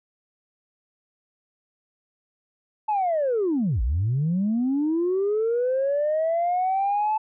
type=linear two-way sweep; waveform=sine; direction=down then up; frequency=875 to 50.2 to 875 Hz; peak=-19 dBFS; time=2.88-7.18 s; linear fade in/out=10 ms; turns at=3.82 s; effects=tanh soft clip ceiling -17 dBFS